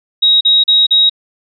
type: tone bursts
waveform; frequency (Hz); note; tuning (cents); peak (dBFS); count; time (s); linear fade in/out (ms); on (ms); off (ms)
sine; 3800; A#7; +33; -6; 4; 0.22-1.097; 10; 190; 39
effects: none